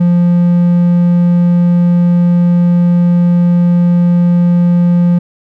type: tone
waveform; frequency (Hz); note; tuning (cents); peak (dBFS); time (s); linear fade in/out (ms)
triangle; 174.61; F3; 0; -4; 0-5.19; 10
effects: none